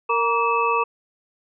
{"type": "tone cluster", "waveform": "sine", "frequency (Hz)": [462.4, 943, 1153, 2612], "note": ["A#4", "A#5", "D6", "E7"], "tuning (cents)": [-14, 20, -32, -17], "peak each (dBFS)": [-24, -23, -21, -26], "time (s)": [0.09, 0.84], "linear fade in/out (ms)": 10, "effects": []}